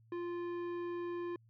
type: tone with tanh clipping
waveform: sine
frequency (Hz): 347.8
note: F4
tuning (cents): -7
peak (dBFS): -39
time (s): 0.12-1.36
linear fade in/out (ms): 2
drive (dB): 13
effects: added 113 Hz sine -62 dBFS peak until 1.49 s